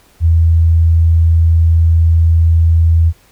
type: tone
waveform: sine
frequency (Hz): 82.41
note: E2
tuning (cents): 0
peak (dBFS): -6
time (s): 0.2-3.13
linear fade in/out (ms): 50
effects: pink hiss -49 dBFS RMS until 3.31 s